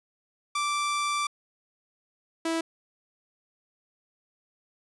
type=tone pair in turn; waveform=sawtooth; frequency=1171 / 327.9 Hz; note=D6 / E4; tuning=-5 / -9 cents; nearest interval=octave + minor seventh; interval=2204 cents; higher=first; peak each=-22 dBFS; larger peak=neither; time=0.55-1.27 / 2.45-2.61 s; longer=first; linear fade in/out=5 ms; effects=resampled to 24000 Hz